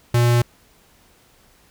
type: tone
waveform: square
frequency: 119.8 Hz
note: A#2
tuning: 48 cents sharp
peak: -14 dBFS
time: 0.14-0.42 s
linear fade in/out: 5 ms
effects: pink hiss -55 dBFS RMS until 1.7 s